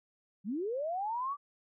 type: linear sweep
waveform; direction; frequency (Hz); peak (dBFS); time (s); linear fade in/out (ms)
sine; up; 175.5 to 1174.7; -32; 0.44-1.37; 50
effects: none